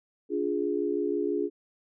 sine chord, D diminished, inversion none, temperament equal with one note detuned, 289.3 / 349.2 / 415.3 Hz, D4 / F4 / Ab4, -26 / 0 / 0 cents, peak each -31 / -30 / -29 dBFS, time 0.29-1.5 s, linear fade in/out 50 ms, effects none

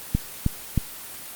click train, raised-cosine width 5 ms, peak -7 dBFS, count 3, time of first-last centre 0.15-0.777 s, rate 3.19 Hz, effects white hiss -38 dBFS RMS until 1.35 s + Opus 24 kbps

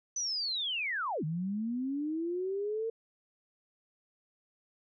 sine linear two-way sweep, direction down then up, 6080 to 149.2 to 458.2 Hz, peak -31 dBFS, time 0.16-2.9 s, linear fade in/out 5 ms, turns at 1.24 s, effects none

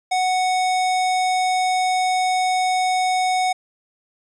square tone, 740 Hz, F#5, in tune, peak -18 dBFS, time 0.11-3.53 s, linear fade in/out 10 ms, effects resampled to 22050 Hz

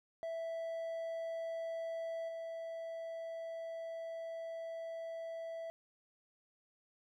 triangle tone with level steps, 659.3 Hz, E5, in tune, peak -36 / -39 dBFS, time 0.23-5.7 s, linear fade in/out 0 ms, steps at 2.28 s, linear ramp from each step 10 ms, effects none

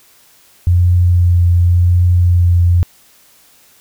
sine tone with vibrato, 88 Hz, F2, 14 cents sharp, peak -7 dBFS, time 0.67-2.83 s, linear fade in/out 0 ms, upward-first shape triangle, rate 0.9 Hz, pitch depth 18 cents each way, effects white hiss -48 dBFS RMS until 3.8 s

